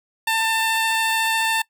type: tone with vibrato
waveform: 15% pulse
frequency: 894 Hz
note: A5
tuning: 27 cents sharp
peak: -12 dBFS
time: 0.27-1.62 s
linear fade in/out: 5 ms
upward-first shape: sine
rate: 14 Hz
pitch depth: 8 cents each way
effects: noise-tail reverb RT60 0.1 s tail -22 dB re dry